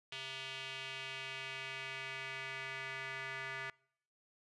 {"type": "tone with band-pass filter sweep", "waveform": "square", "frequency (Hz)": 133.2, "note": "C3", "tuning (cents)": 31, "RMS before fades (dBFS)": -44, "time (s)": [0.12, 3.7], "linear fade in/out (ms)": 2, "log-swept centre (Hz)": [3000, 1900], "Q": 2.8, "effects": ["noise-tail reverb RT60 0.7 s tail -26 dB re dry", "resampled to 24000 Hz"]}